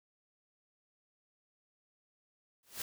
white noise with exponential growth, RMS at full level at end -35 dBFS, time 2.63-2.82 s, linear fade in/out 2 ms, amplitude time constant 40 ms, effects none

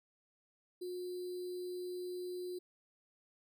sine tone with sample-and-hold, 360 Hz, F#4, 47 cents flat, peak -39 dBFS, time 0.81-2.59 s, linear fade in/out 10 ms, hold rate 4410 Hz, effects none

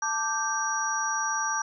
sine tone cluster, 885 / 1175 / 1566 / 5760 Hz, A5 / D6 / G6 / F#8, +10 / +1 / -2 / -47 cents, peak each -31 dBFS, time 0.02-1.62 s, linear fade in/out 5 ms, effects none

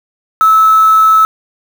sine tone with quantisation, 1303 Hz, E6, 20 cents flat, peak -4 dBFS, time 0.41-1.25 s, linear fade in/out 0 ms, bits 4, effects none

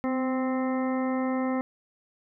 harmonic tone with a mistuned harmonic, 260.8 Hz, C4, 5 cents flat, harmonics 1 / 2 / 3 / 4 / 5 / 7 / 8, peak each -26 / -32 / -36 / -38 / -40 / -43 / -44 dBFS, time 0.04-1.61 s, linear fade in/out 0 ms, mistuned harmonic 1, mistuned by -23 cents, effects none

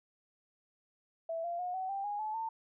sine tone with pitch steps, 659.3 / 689.3 / 720.6 / 753.4 / 787.7 / 823.5 / 861 / 900.1 Hz, E5 / F5 / F#5 / F#5 / G5 / G#5 / A5 / A5, 0 / -23 / -46 / +31 / +8 / -15 / -38 / +39 cents, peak -34 dBFS, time 1.29-2.49 s, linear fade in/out 5 ms, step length 150 ms, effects none

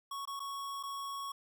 square tone with dropouts, 1108.7 Hz, C#6, in tune, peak -39 dBFS, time 0.11-1.32 s, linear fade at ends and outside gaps 5 ms, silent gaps 0.254-0.274 / 0.395-0.401 / 0.829-0.834 s, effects none

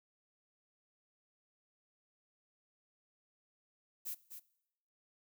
violet noise with echo, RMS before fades -41 dBFS, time 4.05-4.15 s, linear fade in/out 20 ms, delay 250 ms, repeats 1, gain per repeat -8 dB, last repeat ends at 4.4 s, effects noise-tail reverb RT60 0.8 s tail -20 dB re dry

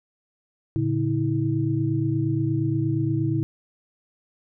sine tone cluster, 114.2 / 142.7 / 322.7 Hz, A#2 / D3 / E4, -35 / -49 / -37 cents, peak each -25 dBFS, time 0.76-3.43 s, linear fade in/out 0 ms, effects none

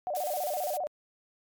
sine tone with vibrato, 660 Hz, E5, 2 cents sharp, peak -29 dBFS, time 0.07-0.87 s, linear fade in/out 0 ms, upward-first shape square, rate 15 Hz, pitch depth 180 cents each way
blue noise with tremolo, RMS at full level -38 dBFS, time 0.15-0.77 s, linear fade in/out 0 ms, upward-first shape sine, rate 19 Hz, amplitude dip 35%
effects MP3 96 kbps

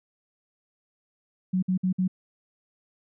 sine tone bursts, 185 Hz, F#3, in tune, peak -21 dBFS, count 4, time 1.53-2.079 s, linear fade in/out 10 ms, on 96 ms, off 55 ms, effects none

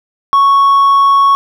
sine tone with hard clipping, 1108.7 Hz, C#6, in tune, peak -6 dBFS, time 0.33-1.35 s, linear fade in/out 0 ms, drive 2 dB, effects none

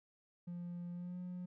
triangle tone with pitch glide, 174.61 to 179.73 Hz, F3 to F3, 0 to +50 cents, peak -39 dBFS, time 0.47-1.46 s, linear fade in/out 10 ms, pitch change +50 cents, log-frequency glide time 0.92-1.17 s, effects tanh soft clip ceiling -36 dBFS

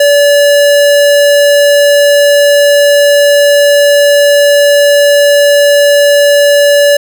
square tone, 575 Hz, D5, 37 cents flat, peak -4 dBFS, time 0-6.97 s, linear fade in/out 5 ms, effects none

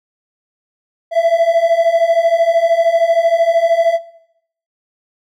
triangle beating tone pair, 660 / 673 Hz, E5 / E5, +2 / +36 cents, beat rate 13 Hz, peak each -11 / -11 dBFS, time 1.11-3.99 s, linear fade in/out 50 ms, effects noise-tail reverb RT60 0.7 s tail -19 dB re dry

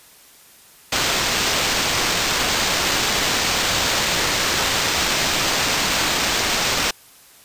blue noise with sample-and-hold, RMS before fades -20 dBFS, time 0.92-6.91 s, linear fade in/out 5 ms, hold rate 11025 Hz, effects white hiss -48 dBFS RMS until 7.44 s + resampled to 32000 Hz

